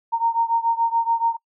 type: beating tone pair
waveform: sine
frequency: 920 / 927 Hz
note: A#5 / A#5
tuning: -23 / -10 cents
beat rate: 7 Hz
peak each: -20 / -22 dBFS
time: 0.12-1.37 s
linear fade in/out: 20 ms
effects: noise-tail reverb RT60 0.1 s tail -25 dB re dry